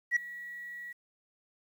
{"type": "tone with ADSR envelope", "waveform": "sine", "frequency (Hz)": 1926, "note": "B6", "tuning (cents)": -44, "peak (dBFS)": -19, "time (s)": [0.11, 0.93], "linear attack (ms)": 53, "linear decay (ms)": 4, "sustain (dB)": -21, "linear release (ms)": 12, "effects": ["tanh soft clip ceiling -21 dBFS", "10-bit"]}